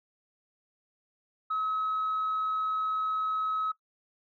sine tone, 1282 Hz, E6, 49 cents flat, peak -26 dBFS, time 1.5-3.72 s, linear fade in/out 10 ms, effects noise-tail reverb RT60 0.1 s tail -18 dB re dry + tanh soft clip ceiling -24 dBFS

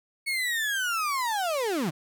35% pulse linear sweep, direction down, 2217 to 134.9 Hz, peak -24 dBFS, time 0.26-1.91 s, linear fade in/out 20 ms, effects none

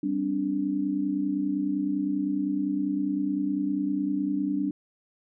sine chord, G suspended fourth, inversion none, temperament equal with one note detuned, 196 / 261.6 / 291.5 Hz, G3 / C4 / D4, 0 / 0 / -13 cents, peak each -31 / -32 / -26 dBFS, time 0.03-4.71 s, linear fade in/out 5 ms, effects none

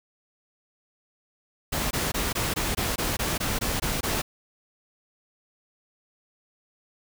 pink noise bursts, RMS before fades -27 dBFS, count 12, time 1.72-4.22 s, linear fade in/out 10 ms, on 190 ms, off 20 ms, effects none

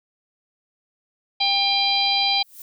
harmonic tone, 798 Hz, G5, 31 cents sharp, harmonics 1 / 3 / 4 / 5 / 6, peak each -24 / -26 / -24 / -22 / -25 dBFS, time 1.4-2.43 s, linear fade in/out 10 ms
violet noise with exponential growth, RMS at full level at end -36 dBFS, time 2.31-2.62 s, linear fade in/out 1 ms, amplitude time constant 67 ms
effects none

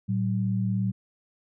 sine tone pair together, 113.1 / 190.21 Hz, A2 / F#3, +48 / +48 cents, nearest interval major sixth, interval 900 cents, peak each -26 dBFS, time 0.08-0.92 s, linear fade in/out 20 ms, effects none

